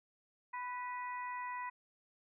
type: harmonic tone with a mistuned harmonic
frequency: 495.9 Hz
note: B4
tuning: 7 cents sharp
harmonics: 2 / 3 / 4 / 5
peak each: -40 / -54 / -46 / -54 dBFS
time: 0.53-1.7 s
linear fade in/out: 10 ms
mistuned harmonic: 4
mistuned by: -26 cents
effects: none